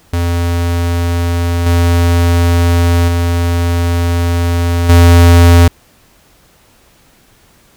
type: tone with level steps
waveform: square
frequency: 86 Hz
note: F2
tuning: 26 cents flat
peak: -12 / -8 / -11 / -3 dBFS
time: 0.13-5.68 s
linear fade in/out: 5 ms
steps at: 1.66 / 3.08 / 4.89 s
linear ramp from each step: 5 ms
effects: pink hiss -48 dBFS RMS until 7.76 s